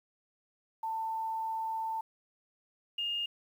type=tone pair in turn; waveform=sine; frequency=892 / 2832 Hz; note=A5 / F7; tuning=+23 / +23 cents; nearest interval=octave + minor sixth; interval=2000 cents; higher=second; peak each=-32 / -31 dBFS; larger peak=second; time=0.83-2.01 / 2.98-3.26 s; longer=first; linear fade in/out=5 ms; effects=10-bit